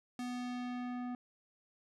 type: tone with low-pass filter sweep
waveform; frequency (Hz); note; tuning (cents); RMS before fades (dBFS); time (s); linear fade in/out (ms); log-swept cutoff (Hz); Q
square; 246.9; B3; 0; -40; 0.19-1.15; 2; 9900 to 1200; 0.78
effects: none